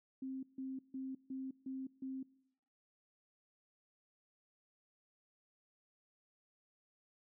sine tone bursts, 264.1 Hz, C4, 16 cents sharp, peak -40 dBFS, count 6, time 0.22-2.23 s, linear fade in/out 5 ms, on 210 ms, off 150 ms, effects noise-tail reverb RT60 0.8 s tail -22 dB re dry

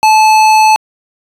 sine tone with tanh clipping, 868 Hz, A5, 24 cents flat, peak -6 dBFS, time 0.03-0.76 s, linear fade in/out 0 ms, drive 18 dB, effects resampled to 32000 Hz

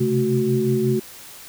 sine tone cluster, 128.8 / 134.4 / 218.4 / 370.4 Hz, C3 / C3 / A3 / F#4, -27 / +47 / -13 / +2 cents, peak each -26 / -24 / -22 / -20 dBFS, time 0-1 s, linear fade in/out 10 ms, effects white hiss -41 dBFS RMS until 1.48 s

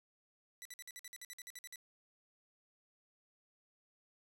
10% pulse tone bursts, 1975.5 Hz, B6, in tune, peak -38 dBFS, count 14, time 0.62-1.758 s, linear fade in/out 0 ms, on 33 ms, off 52 ms, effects none

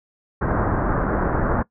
pink low-pass noise, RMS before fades -21 dBFS, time 0.41-1.63 s, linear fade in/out 10 ms, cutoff 1600 Hz, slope 48 dB/octave, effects noise-tail reverb RT60 0.1 s tail -20 dB re dry

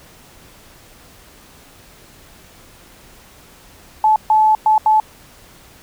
sine tone bursts at uneven times, 865 Hz, A5, 30 cents flat, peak -9 dBFS, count 4, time 4.04-4.16 / 4.3-4.55 / 4.66-4.78 / 4.86-5 s, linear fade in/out 2 ms, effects pink hiss -45 dBFS RMS until 5.82 s

